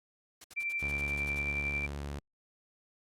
white noise bursts, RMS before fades -49 dBFS, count 11, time 0.41-1.393 s, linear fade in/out 5 ms, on 33 ms, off 62 ms
sine tone with tremolo, 2349 Hz, D7, in tune, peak -30 dBFS, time 0.56-1.87 s, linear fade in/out 20 ms, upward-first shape sine, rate 11 Hz, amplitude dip 40%
sawtooth tone, 71.4 Hz, D2, 48 cents flat, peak -33 dBFS, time 0.82-2.19 s, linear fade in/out 5 ms
effects low-pass 11000 Hz 12 dB/octave + Opus 48 kbps

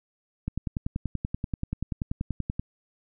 click train, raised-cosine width 5 ms, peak -16 dBFS, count 23, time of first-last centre 0.48-2.595 s, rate 10.4 Hz, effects none

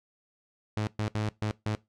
sawtooth tone bursts at uneven times, 106.9 Hz, A2, 49 cents flat, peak -24 dBFS, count 5, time 0.77-0.87 / 0.99-1.08 / 1.15-1.29 / 1.42-1.51 / 1.66-1.75 s, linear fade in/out 0 ms, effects noise-tail reverb RT60 0.2 s tail -20 dB re dry + low-pass 6000 Hz 12 dB/octave

